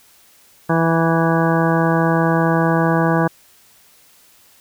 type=harmonic tone with a mistuned harmonic; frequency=164.81 Hz; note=E3; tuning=in tune; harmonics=1 / 2 / 3 / 4 / 5 / 6 / 7 / 9 / 10; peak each=-17 / -20 / -22 / -23 / -24 / -25 / -25 / -27 / -27 dBFS; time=0.69-3.28 s; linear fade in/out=10 ms; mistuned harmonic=6; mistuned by=-17 cents; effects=white hiss -51 dBFS RMS until 4.6 s